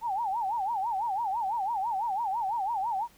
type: tone with vibrato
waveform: sine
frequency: 850 Hz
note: G#5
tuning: 40 cents sharp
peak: -27 dBFS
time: 0.01-3.08 s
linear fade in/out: 50 ms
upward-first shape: sine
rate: 6 Hz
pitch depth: 210 cents each way
effects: pink hiss -59 dBFS RMS until 3.17 s